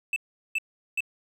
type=tone bursts; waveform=triangle; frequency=2637 Hz; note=E7; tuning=in tune; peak=-22 dBFS; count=3; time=0.13-1.006 s; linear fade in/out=2 ms; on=32 ms; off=390 ms; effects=none